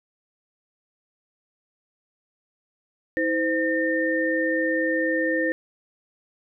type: tone cluster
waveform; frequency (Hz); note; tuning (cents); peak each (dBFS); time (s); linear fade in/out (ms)
sine; 321.3 / 516 / 1816; E4 / C5 / A#6; -44 / -24 / -46; -25; 3.17-5.52; 0
effects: none